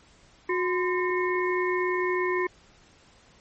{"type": "harmonic tone with a mistuned harmonic", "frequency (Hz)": 363.8, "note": "F#4", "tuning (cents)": -29, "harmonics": [1, 3, 5, 6], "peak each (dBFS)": [-25, -30, -32, -33], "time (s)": [0.49, 2.47], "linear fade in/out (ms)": 5, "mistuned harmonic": 3, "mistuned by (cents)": -110, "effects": ["pink hiss -57 dBFS RMS until 3.4 s", "MP3 32 kbps"]}